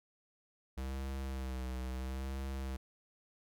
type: tone with vibrato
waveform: square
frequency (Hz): 65.41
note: C2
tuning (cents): 0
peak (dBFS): -38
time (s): 0.77-2.77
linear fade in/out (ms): 10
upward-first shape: sine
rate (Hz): 0.75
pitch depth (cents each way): 45
effects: none